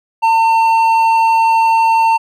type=tone with hard clipping; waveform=sine; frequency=903 Hz; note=A5; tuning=45 cents sharp; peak=-10 dBFS; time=0.22-2.18 s; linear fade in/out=20 ms; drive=6 dB; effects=none